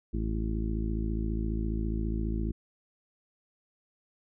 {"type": "harmonic tone", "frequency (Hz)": 54.7, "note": "A1", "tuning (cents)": -9, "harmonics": [1, 2, 3, 4, 5, 6, 7], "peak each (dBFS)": [-30, -37, -39, -36, -45, -38, -46], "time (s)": [0.13, 2.52], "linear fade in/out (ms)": 10, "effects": []}